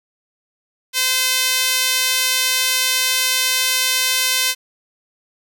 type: tone with high-pass filter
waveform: sawtooth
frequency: 514 Hz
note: C5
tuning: 31 cents flat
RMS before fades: -18 dBFS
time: 0.93-4.55 s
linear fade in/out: 50 ms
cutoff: 2800 Hz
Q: 0.86
effects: none

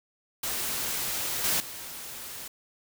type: noise with level steps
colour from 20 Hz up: white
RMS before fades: -31 / -26 / -40 dBFS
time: 0.43-2.48 s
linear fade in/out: 5 ms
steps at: 1.44 / 1.6 s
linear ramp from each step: 2 ms
effects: none

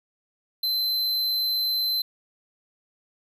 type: tone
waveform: square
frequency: 4074 Hz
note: C8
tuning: 47 cents flat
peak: -23 dBFS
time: 0.63-2.02 s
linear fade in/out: 5 ms
effects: none

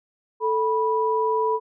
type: tone pair together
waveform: sine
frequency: 440 / 980.1 Hz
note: A4 / B5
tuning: 0 / -13 cents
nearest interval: octave + major second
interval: 1387 cents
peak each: -22 dBFS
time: 0.4-1.6 s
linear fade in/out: 50 ms
effects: none

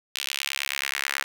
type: tone with high-pass filter sweep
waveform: sawtooth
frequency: 69.3 Hz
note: C#2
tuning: in tune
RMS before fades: -30 dBFS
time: 0.15-1.24 s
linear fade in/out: 5 ms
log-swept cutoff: 3100 to 1700 Hz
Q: 2.1
effects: 8-bit

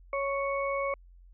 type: harmonic tone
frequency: 554.4 Hz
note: C#5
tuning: in tune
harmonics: 1 / 2 / 4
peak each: -30 / -33 / -36 dBFS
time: 0.13-0.94 s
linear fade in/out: 2 ms
effects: added 44 Hz sine -51 dBFS peak until 1.33 s

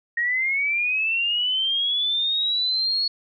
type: linear sweep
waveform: sine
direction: up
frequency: 1864.7 to 4371 Hz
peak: -20 dBFS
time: 0.17-3.08 s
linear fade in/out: 5 ms
effects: none

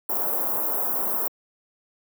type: band-stop noise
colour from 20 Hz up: white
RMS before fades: -25 dBFS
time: 0.09-1.28 s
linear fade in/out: 5 ms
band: 1100 to 14000 Hz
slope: 24 dB/octave
effects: high-pass 300 Hz 12 dB/octave

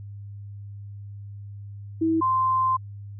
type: tone pair in turn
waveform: sine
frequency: 324.5 / 1041 Hz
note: E4 / C6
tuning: -27 / -9 cents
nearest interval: octave + minor sixth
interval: 2018 cents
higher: second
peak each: -19 dBFS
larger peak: neither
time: 2.01-2.21 / 2.21-2.77 s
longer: second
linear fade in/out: 10 ms
effects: added 101 Hz sine -36 dBFS peak until 3.19 s

